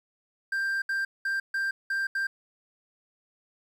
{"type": "tone bursts at uneven times", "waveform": "triangle", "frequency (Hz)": 1582, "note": "G6", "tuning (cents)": 15, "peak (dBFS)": -24, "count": 6, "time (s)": [[0.52, 0.82], [0.89, 1.05], [1.25, 1.4], [1.54, 1.71], [1.9, 2.07], [2.15, 2.27]], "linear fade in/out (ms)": 5, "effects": ["10-bit"]}